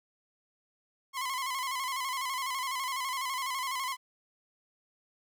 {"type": "tone with vibrato", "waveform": "sawtooth", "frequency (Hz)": 1046.5, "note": "C6", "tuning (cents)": 0, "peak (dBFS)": -28, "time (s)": [1.13, 3.97], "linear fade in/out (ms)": 50, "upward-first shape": "square", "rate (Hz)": 12, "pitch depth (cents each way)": 63, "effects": []}